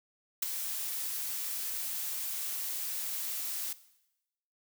blue noise with ADSR envelope, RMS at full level -27 dBFS, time 0.42-3.73 s, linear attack 8 ms, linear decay 12 ms, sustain -9 dB, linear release 5 ms, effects noise-tail reverb RT60 0.9 s tail -17 dB re dry

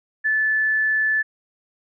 sine tone, 1742 Hz, A6, 18 cents flat, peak -17 dBFS, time 0.24-1.23 s, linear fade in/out 20 ms, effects none

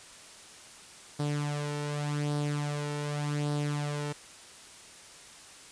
sawtooth tone with flanger, 146.83 Hz, D3, in tune, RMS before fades -32 dBFS, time 1.19-4.13 s, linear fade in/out 10 ms, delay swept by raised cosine 0.21 to 2.21 ms, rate 0.86 Hz, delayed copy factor +0.6, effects white hiss -50 dBFS RMS until 5.71 s + resampled to 22050 Hz

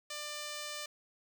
5% pulse tone, 595 Hz, D5, 22 cents sharp, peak -28 dBFS, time 0.1-0.86 s, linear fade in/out 5 ms, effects none

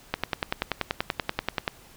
click train, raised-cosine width 0.3 ms, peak -8 dBFS, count 17, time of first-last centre 0.14-1.678 s, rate 10.4 Hz, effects pink hiss -52 dBFS RMS until 1.96 s

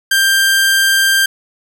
sawtooth tone, 1583 Hz, G6, 17 cents sharp, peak -6 dBFS, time 0.11-1.26 s, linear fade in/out 5 ms, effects none

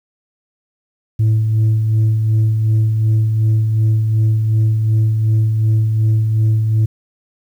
sine tone with tremolo, 109.7 Hz, A2, 5 cents flat, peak -7 dBFS, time 1.19-6.86 s, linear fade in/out 10 ms, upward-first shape sine, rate 2.7 Hz, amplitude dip 45%, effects tanh soft clip ceiling -9 dBFS + 8-bit

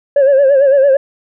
sine tone with vibrato, 550 Hz, C#5, 14 cents flat, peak -4 dBFS, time 0.16-0.97 s, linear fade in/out 5 ms, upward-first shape sine, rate 8.9 Hz, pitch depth 79 cents each way, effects tanh soft clip ceiling -4 dBFS

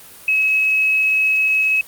sine tone, 2567 Hz, E7, 47 cents flat, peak -13 dBFS, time 0.28-1.81 s, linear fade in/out 2 ms, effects white hiss -41 dBFS RMS until 1.87 s + Opus 32 kbps

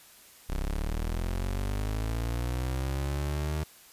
30% pulse linear sweep, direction up, 32 to 77.78 Hz, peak -26 dBFS, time 0.49-3.64 s, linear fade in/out 10 ms, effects white hiss -54 dBFS RMS until 3.92 s + resampled to 32000 Hz

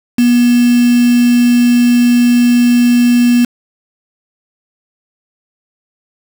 sine tone with quantisation, 241.8 Hz, B3, 36 cents flat, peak -6 dBFS, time 0.18-3.45 s, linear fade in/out 5 ms, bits 3, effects none

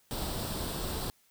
pink noise with comb filter, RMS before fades -35 dBFS, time 0.11-1.1 s, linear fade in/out 0 ms, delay 0.23 ms, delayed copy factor +0.55, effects white hiss -67 dBFS RMS until 1.3 s

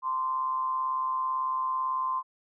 sine tone with amplitude modulation, 1040 Hz, C6, 11 cents flat, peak -24 dBFS, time 0.02-2.23 s, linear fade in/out 50 ms, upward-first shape sine, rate 138 Hz, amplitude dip 50%, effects none

